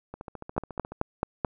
two click trains, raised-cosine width 1 ms, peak -24 / -11 dBFS, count 12 / 5, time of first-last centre 0.14-0.92 / 0.58-1.448 s, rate 14.1 / 4.61 Hz, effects none

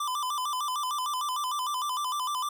square tone with vibrato, 1092 Hz, C#6, 26 cents flat, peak -29 dBFS, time 0-2.49 s, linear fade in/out 5 ms, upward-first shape square, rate 6.6 Hz, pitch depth 130 cents each way, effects none

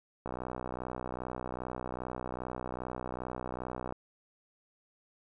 click train, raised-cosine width 1 ms, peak -23 dBFS, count 230, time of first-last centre 0.26-3.924 s, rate 62.5 Hz, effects none

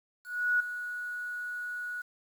sine tone with ADSR envelope, 1463 Hz, F#6, 20 cents flat, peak -22 dBFS, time 0.24-2.02 s, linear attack 360 ms, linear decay 6 ms, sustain -12 dB, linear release 9 ms, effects 9-bit

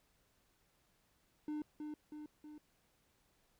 triangle tone with echo, 301.5 Hz, D4, 46 cents sharp, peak -36 dBFS, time 1.48-1.62 s, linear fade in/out 2 ms, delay 320 ms, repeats 3, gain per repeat -4 dB, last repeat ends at 2.58 s, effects pink hiss -75 dBFS RMS until 3.59 s

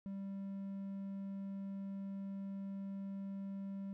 triangle tone, 196 Hz, G3, in tune, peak -39 dBFS, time 0.06-3.93 s, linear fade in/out 0 ms, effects none

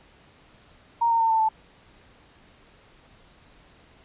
sine tone with pitch steps, 932.3 / 918.4 / 904.7 / 891.2 / 877.9 Hz, A#5 / A#5 / A5 / A5 / A5, 0 / -26 / +48 / +22 / -4 cents, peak -18 dBFS, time 1.01-1.49 s, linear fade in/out 10 ms, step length 96 ms, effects pink hiss -55 dBFS RMS until 4.04 s + resampled to 8000 Hz

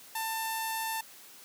sawtooth tone with low-pass filter, 892 Hz, A5, 23 cents sharp, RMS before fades -34 dBFS, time 0.15-1.01 s, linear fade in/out 5 ms, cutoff 12000 Hz, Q 3.7, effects white hiss -52 dBFS RMS until 1.44 s + high-pass 150 Hz 12 dB/octave

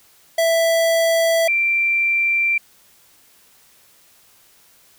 square / sine tone pair in turn, 661 / 2356 Hz, E5 / D7, +5 / +5 cents, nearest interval octave + minor seventh, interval 2200 cents, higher second, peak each -15 dBFS, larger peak neither, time 0.38-1.48 / 1.48-2.58 s, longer neither, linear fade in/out 5 ms, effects white hiss -53 dBFS RMS until 4.98 s

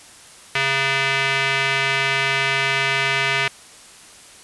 square tone with band-pass filter, 136.2 Hz, C#3, 30 cents flat, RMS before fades -20 dBFS, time 0.55-3.48 s, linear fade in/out 2 ms, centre 2300 Hz, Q 2.1, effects white hiss -44 dBFS RMS until 4.43 s + resampled to 24000 Hz

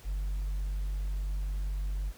sine tone, 48.11 Hz, G1, 32 cents flat, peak -27 dBFS, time 0.04-2.13 s, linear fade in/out 50 ms, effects tanh soft clip ceiling -29 dBFS + pink hiss -55 dBFS RMS until 2.17 s

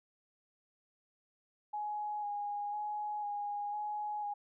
sine tone with vibrato, 830 Hz, G#5, 1 cent flat, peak -35 dBFS, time 1.73-4.34 s, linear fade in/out 10 ms, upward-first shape square, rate 1 Hz, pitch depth 17 cents each way, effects none

